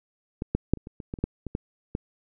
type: clicks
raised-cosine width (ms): 3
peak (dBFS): -16 / -10 / -7 / -28 / -26 / -25 / -19 / -26 / -11 / -20 / -15 / -15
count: 12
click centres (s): 0.421 / 0.55 / 0.736 / 0.773 / 0.871 / 1.002 / 1.139 / 1.188 / 1.24 / 1.467 / 1.551 / 1.951
effects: none